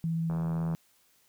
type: tone with vibrato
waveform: sine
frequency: 164.5 Hz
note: E3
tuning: 3 cents flat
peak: -27 dBFS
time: 0.04-0.75 s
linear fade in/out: 0 ms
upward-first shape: sine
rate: 16 Hz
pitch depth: 9 cents each way
type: click train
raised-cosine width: 1 ms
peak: -27 dBFS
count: 37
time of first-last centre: 0.3-0.738 s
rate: 82.2 Hz
effects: white hiss -66 dBFS RMS until 1.28 s